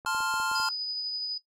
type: clicks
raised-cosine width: 1 ms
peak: -30 dBFS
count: 7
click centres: 0.049 / 0.148 / 0.205 / 0.34 / 0.4 / 0.515 / 0.6 s
type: chord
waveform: square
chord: F major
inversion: first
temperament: equal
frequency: 880 / 1046.5 / 1396.9 Hz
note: A5 / C6 / F6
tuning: 0 / 0 / 0 cents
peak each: -34 / -34 / -30 dBFS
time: 0.06-0.69 s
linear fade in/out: 2 ms
type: tone with tremolo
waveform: sine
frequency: 4978 Hz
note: D#8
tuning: in tune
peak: -28 dBFS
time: 0.55-1.38 s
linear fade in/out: 5 ms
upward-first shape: triangle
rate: 12 Hz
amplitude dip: 25%
effects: noise-tail reverb RT60 0.1 s tail -17 dB re dry + low-pass 12000 Hz 12 dB/octave